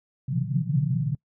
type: band-pass noise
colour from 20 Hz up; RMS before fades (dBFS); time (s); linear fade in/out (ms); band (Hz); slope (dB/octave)
pink; -25; 0.28-1.15; 5; 120 to 180; 96
effects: noise-tail reverb RT60 0.1 s tail -24 dB re dry